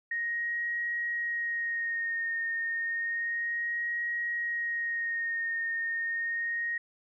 sine tone with vibrato, 1864.7 Hz, A#6, in tune, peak -29 dBFS, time 0.11-6.78 s, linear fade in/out 5 ms, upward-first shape sine, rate 0.31 Hz, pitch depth 25 cents each way, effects none

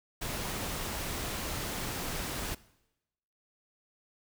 pink noise, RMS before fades -36 dBFS, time 0.21-2.55 s, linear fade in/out 10 ms, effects noise-tail reverb RT60 0.9 s tail -20 dB re dry

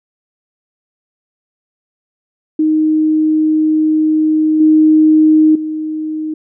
sine tone with level steps, 311.1 Hz, D#4, in tune, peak -9 / -5 / -17 dBFS, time 2.59-6.34 s, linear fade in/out 5 ms, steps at 4.6 / 5.55 s, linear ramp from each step 5 ms, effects none

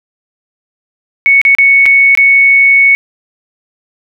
sine tone with dropouts, 2217 Hz, C#7, in tune, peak -3 dBFS, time 1.26-2.95 s, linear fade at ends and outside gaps 0 ms, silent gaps 1.415-1.451 / 1.55-1.585 / 1.857-1.862 / 2.151-2.174 s, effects none

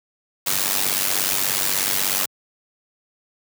white noise with amplitude modulation, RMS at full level -18 dBFS, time 0.46-2.26 s, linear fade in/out 10 ms, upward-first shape sine, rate 96.6 Hz, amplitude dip 80%, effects high-pass 100 Hz 12 dB/octave

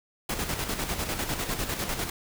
pink noise with tremolo, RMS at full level -29 dBFS, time 0.29-2.1 s, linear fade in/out 5 ms, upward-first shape square, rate 10 Hz, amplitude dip 50%, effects none

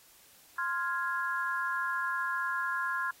sine chord, F minor, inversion second, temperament equal, 1046.5 / 1396.9 / 1661.2 Hz, C6 / F6 / Ab6, 0 / 0 / 0 cents, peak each -34 dBFS, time 0.58-3.11 s, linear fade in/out 5 ms, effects white hiss -59 dBFS RMS until 3.2 s + AAC 48 kbps

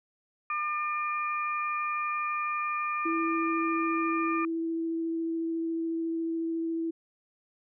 harmonic tone, 601 Hz, D5, 40 cents sharp, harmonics 2 / 3 / 4, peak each -29 / -42 / -35 dBFS, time 0.5-4.45 s, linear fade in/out 2 ms
sine tone with vibrato, 329 Hz, E4, 3 cents flat, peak -28 dBFS, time 3.05-6.91 s, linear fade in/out 10 ms, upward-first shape triangle, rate 14 Hz, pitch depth 10 cents each way
effects none

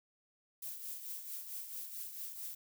violet noise with tremolo, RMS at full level -42 dBFS, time 0.62-2.55 s, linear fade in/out 5 ms, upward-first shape triangle, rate 4.5 Hz, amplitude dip 60%, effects none

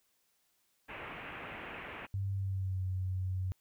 white low-pass noise, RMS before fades -45 dBFS, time 0.88-2.07 s, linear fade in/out 20 ms, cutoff 2700 Hz, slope 48 dB/octave
sine tone with pitch glide, 98 to 93.09 Hz, G2 to F#2, 0 to +11 cents, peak -32 dBFS, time 2.14-3.52 s, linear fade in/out 0 ms, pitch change -89 cents, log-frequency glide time 2.33-2.83 s
effects white hiss -75 dBFS RMS until 3.6 s

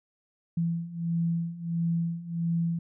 sine beating tone pair, 167.1 / 168.6 Hz, E3 / E3, +24 / +39 cents, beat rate 1.5 Hz, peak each -31 / -28 dBFS, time 0.57-2.79 s, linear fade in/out 5 ms, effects none

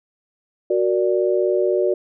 sine chord, Gb augmented, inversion none, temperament equal, 370 / 466.2 / 587.3 Hz, Gb4 / Bb4 / D5, 0 / 0 / 0 cents, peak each -18 / -23 / -21 dBFS, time 0.7-1.94 s, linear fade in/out 5 ms, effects none

